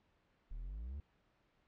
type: exponential sweep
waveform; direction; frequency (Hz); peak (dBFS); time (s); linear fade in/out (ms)
triangle; up; 35.22 to 76; -40; 0.51-1; 0
effects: pink hiss -75 dBFS RMS until 1.67 s + low-pass 3000 Hz 12 dB/octave